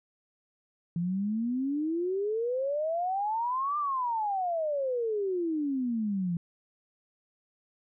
sine exponential two-way sweep, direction up then down, 166.8 to 1203 to 166.8 Hz, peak -27 dBFS, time 0.96-6.37 s, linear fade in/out 2 ms, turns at 3.78 s, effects none

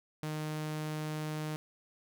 sawtooth tone, 153.9 Hz, D#3, 19 cents flat, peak -31 dBFS, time 0.23-1.56 s, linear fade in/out 0 ms, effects none

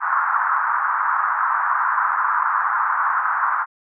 pink band-pass noise, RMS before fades -20 dBFS, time 0-3.66 s, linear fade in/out 50 ms, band 970 to 1500 Hz, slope 48 dB/octave, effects none

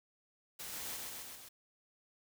white noise with echo, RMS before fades -45 dBFS, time 0.59-0.97 s, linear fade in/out 10 ms, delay 130 ms, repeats 4, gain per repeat -2 dB, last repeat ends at 1.49 s, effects none

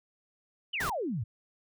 sine exponential sweep, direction down, 3136 to 95.8 Hz, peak -30 dBFS, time 0.73-1.24 s, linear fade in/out 10 ms
pink noise, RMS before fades -36 dBFS, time 0.8-0.9 s, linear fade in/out 5 ms
effects none

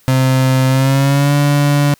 35% pulse tone with pitch glide, 130.81 to 144.31 Hz, C3 to D3, 0 to -30 cents, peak -8 dBFS, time 0.08-1.94 s, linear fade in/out 0 ms, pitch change +170 cents, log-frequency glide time 0.68-1.34 s, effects white hiss -51 dBFS RMS until 1.99 s

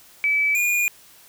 sine / square tone pair in turn, 2300 / 2432 Hz, D7 / D#7, -37 / -40 cents, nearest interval minor second, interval 97 cents, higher second, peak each -17 / -19 dBFS, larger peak first, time 0.24-0.55 / 0.55-0.88 s, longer second, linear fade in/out 0 ms, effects white hiss -50 dBFS RMS until 1.28 s

